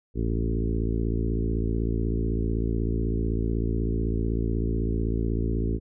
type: harmonic tone with a mistuned harmonic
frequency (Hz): 56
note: A1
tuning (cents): +31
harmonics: 1 / 2 / 3 / 4 / 5 / 6 / 7 / 8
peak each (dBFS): -26 / -30 / -35 / -33 / -34 / -35 / -35 / -40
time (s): 0.14-5.8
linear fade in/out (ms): 50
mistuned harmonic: 1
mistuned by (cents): -37
effects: none